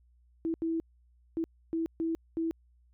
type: tone bursts at uneven times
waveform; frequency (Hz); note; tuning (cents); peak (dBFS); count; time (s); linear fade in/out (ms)
sine; 327.7; E4; -10; -28; 6; 0.45-0.54 / 0.62-0.8 / 1.37-1.44 / 1.73-1.86 / 2-2.15 / 2.37-2.51; 0
effects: added 60 Hz sine -61 dBFS peak until 2.93 s

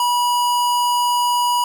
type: tone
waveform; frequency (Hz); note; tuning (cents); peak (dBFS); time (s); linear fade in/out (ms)
square; 972; B5; -28; -16; 0-1.64; 2
effects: none

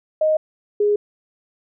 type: tone pair in turn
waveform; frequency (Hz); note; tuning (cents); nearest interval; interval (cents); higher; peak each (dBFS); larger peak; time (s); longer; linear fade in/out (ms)
sine; 622.3 / 414.2; D#5 / G#4; 0 / -5; perfect fifth; 705; first; -14; neither; 0.21-0.37 / 0.8-0.96; neither; 5
effects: none

